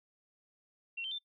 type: tone with pitch steps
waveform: sine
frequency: 2730 / 3118 / 3561 Hz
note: F7 / G7 / A7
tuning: -40 / -10 / +20 cents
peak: -36 dBFS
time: 0.97-1.186 s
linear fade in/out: 10 ms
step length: 72 ms
effects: noise-tail reverb RT60 0.1 s tail -21 dB re dry